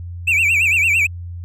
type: tone with vibrato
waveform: triangle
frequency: 2500 Hz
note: D#7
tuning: 8 cents sharp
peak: -11 dBFS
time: 0.27-1.07 s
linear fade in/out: 10 ms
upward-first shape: sine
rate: 8.9 Hz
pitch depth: 170 cents each way
effects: added 87 Hz sine -27 dBFS peak until 1.44 s